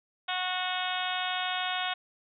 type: harmonic tone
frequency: 366.6 Hz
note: F#4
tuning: 16 cents flat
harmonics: 2 / 3 / 4 / 5 / 6 / 7 / 8 / 9 / 10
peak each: -34 / -38 / -36 / -41 / -40 / -40 / -39 / -38 / -38 dBFS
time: 0.28-1.94 s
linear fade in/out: 10 ms
effects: none